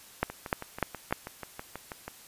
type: two click trains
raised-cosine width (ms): 0.5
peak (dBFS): -10 / -22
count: 4 / 12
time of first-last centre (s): 0.23-1.126 / 0.3-2.08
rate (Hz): 3.35 / 6.18
effects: white hiss -52 dBFS RMS until 2.27 s + resampled to 32000 Hz